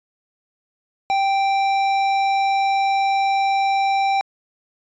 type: tone with hard clipping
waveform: triangle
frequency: 784 Hz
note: G5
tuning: in tune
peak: -18 dBFS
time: 1.1-4.21 s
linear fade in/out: 0 ms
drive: 15 dB
effects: resampled to 16000 Hz